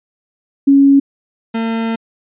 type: tone pair in turn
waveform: sine / 40% pulse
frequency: 277.2 / 226.7 Hz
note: C#4 / A#3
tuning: 0 / -48 cents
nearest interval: minor third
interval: 348 cents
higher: first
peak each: -5 / -15 dBFS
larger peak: first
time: 0.67-1 / 1.54-1.96 s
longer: second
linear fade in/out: 10 ms
effects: resampled to 8000 Hz